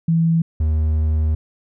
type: tone pair in turn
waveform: sine / triangle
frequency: 164.81 / 77.78 Hz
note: E3 / D#2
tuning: 0 / 0 cents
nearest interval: octave + minor second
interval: 1300 cents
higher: first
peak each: -13 / -13 dBFS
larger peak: neither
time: 0.08-0.42 / 0.6-1.35 s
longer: second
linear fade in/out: 5 ms
effects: none